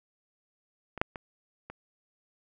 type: clicks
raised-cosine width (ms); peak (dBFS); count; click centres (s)
0.5; -24 / -9 / -23 / -26; 4; 0.977 / 1.015 / 1.158 / 1.7
effects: none